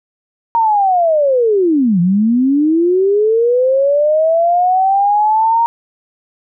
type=linear two-way sweep; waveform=sine; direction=down then up; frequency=936 to 168.4 to 936 Hz; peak=-9 dBFS; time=0.55-5.66 s; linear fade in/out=0 ms; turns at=2 s; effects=none